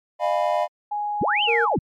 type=chord; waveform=triangle; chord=F half-diminished seventh; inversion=third; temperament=equal with one note detuned; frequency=608.4 / 698.5 / 830.6 / 987.8 Hz; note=Eb5 / F5 / Ab5 / Cb6; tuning=-39 / 0 / 0 / 0 cents; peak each=-21 / -21 / -26 / -25 dBFS; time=0.19-0.68 s; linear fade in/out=50 ms
type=tone with pitch glide; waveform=sine; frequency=830.6 to 836.9 Hz; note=G#5 to G#5; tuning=0 to +13 cents; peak=-23 dBFS; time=0.91-1.76 s; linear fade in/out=10 ms; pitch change=+13 cents; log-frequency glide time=1.42-1.52 s
type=linear two-way sweep; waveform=sine; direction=up then down; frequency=73.42 to 3136 to 81 Hz; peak=-19 dBFS; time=1.21-1.79 s; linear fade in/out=5 ms; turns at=1.43 s
type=tone; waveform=triangle; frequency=464.3 Hz; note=A#4; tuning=7 cents flat; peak=-19 dBFS; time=1.47-1.66 s; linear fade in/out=20 ms
effects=MP3 96 kbps